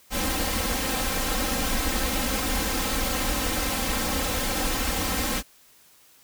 pink noise with comb filter, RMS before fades -26 dBFS, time 0.1-5.43 s, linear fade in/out 50 ms, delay 3.8 ms, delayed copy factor +0.85, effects white hiss -56 dBFS RMS until 6.23 s

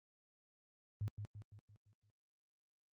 sine tone with echo, 103.83 Hz, G#2, in tune, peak -36 dBFS, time 1.01-1.08 s, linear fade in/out 0 ms, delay 170 ms, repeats 6, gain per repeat -6 dB, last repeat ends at 2.1 s, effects high-pass 60 Hz 12 dB/octave + Opus 32 kbps

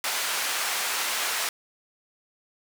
pink band-pass noise, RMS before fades -28 dBFS, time 0.04-1.49 s, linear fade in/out 2 ms, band 1000 to 15000 Hz, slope 12 dB/octave, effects none

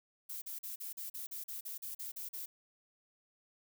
violet noise bursts, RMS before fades -43 dBFS, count 13, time 0.29-2.46 s, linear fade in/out 10 ms, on 130 ms, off 40 ms, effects none

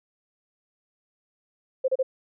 sine tone bursts, 523.3 Hz, C5, in tune, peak -19 dBFS, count 3, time 1.84-2.03 s, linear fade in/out 10 ms, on 42 ms, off 32 ms, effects none

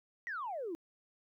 sine exponential sweep, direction down, 1975.5 to 311.1 Hz, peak -36 dBFS, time 0.27-0.75 s, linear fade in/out 0 ms, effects tanh soft clip ceiling -32 dBFS + 13-bit

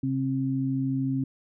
sine tone pair together, 133.5 / 267 Hz, C3 / C4, +35 / +35 cents, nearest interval octave, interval 1200 cents, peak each -28 / -26 dBFS, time 0.03-1.24 s, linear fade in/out 5 ms, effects none

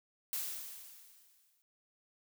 blue noise with exponential decay, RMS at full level -36 dBFS, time 0.33-1.62 s, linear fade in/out 0 ms, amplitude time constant 280 ms, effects none

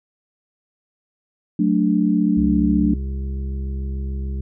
sine chord, D major, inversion first, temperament equal, 185 / 220 / 293.7 Hz, F#3 / A3 / D4, 0 / 0 / 0 cents, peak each -19 dBFS, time 1.59-2.94 s, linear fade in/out 5 ms
harmonic tone, 66.9 Hz, C2, 39 cents sharp, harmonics 1 / 2 / 3 / 5 / 6, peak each -23 / -36 / -34 / -43 / -43 dBFS, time 2.37-4.41 s, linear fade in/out 5 ms
effects none

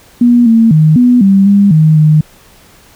sine tone with pitch steps, 240.9 / 226.8 / 155.5 / 246.1 / 195.2 / 200.7 / 156.3 / 153.7 Hz, B3 / A#3 / D#3 / B3 / G3 / G3 / D#3 / D#3, -43 / -47 / -1 / -6 / -7 / +41 / +8 / -21 cents, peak -3 dBFS, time 0.21-2.21 s, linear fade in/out 5 ms, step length 250 ms, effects pink hiss -42 dBFS RMS until 2.95 s

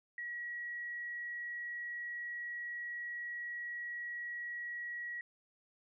sine tone, 1916 Hz, A#6, 47 cents sharp, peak -39 dBFS, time 0.18-5.21 s, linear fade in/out 2 ms, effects none

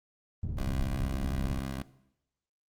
pink low-pass noise, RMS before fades -33 dBFS, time 0.43-1.59 s, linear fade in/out 2 ms, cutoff 140 Hz, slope 12 dB/octave
15% pulse tone with vibrato, 66.7 Hz, C2, 34 cents sharp, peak -27 dBFS, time 0.57-1.83 s, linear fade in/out 10 ms, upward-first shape triangle, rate 5.7 Hz, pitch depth 18 cents each way
effects noise-tail reverb RT60 0.8 s tail -17 dB re dry + Opus 24 kbps

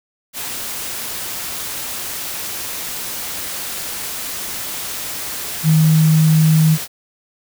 sine tone in noise, 157.6 Hz, D#3, 23 cents sharp, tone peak -9 dBFS, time 5.63-6.78 s, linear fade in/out 50 ms, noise white, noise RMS -26 dBFS, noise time 0.33-6.88 s, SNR +14 dB, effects none

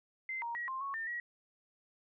sine tone with pitch steps, 2075 / 937 / 1910 / 1053 / 1106 / 1802 / 1913 Hz, C7 / A#5 / A#6 / C6 / C#6 / A6 / A#6, -15 / +9 / +42 / +11 / -4 / +41 / +44 cents, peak -36 dBFS, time 0.29-1.2 s, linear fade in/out 2 ms, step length 130 ms, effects none

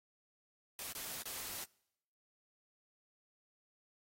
white noise with dropouts, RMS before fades -44 dBFS, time 0.79-1.64 s, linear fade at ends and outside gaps 1 ms, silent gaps 0.925-0.95 / 1.223-1.255 s, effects noise-tail reverb RT60 0.8 s tail -25 dB re dry + AAC 48 kbps

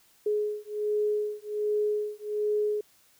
sine beating tone pair, 419.7 / 421 Hz, G#4 / G#4, +18 / +24 cents, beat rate 1.3 Hz, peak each -29 dBFS, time 0.26-2.81 s, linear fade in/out 5 ms, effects white hiss -62 dBFS RMS until 3.19 s

